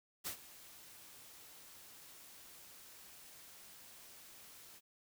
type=noise with ADSR envelope; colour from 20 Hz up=white; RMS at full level=-40 dBFS; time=0.24-4.81 s; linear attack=29 ms; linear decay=91 ms; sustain=-17 dB; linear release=41 ms; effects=none